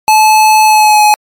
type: tone with pitch glide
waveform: square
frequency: 864 to 843.8 Hz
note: A5 to G#5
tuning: -32 to +27 cents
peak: -4 dBFS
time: 0.08-1.14 s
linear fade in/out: 0 ms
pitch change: -41 cents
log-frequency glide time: 0.65-1.03 s
effects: MP3 96 kbps